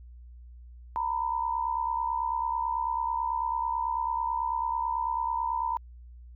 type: tone pair together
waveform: sine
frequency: 918.7 / 987.8 Hz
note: A#5 / B5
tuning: -25 / 0 cents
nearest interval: minor second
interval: 125 cents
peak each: -29 / -30 dBFS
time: 0.96-5.77 s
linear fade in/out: 0 ms
effects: added 60 Hz sine -45 dBFS peak until 6.35 s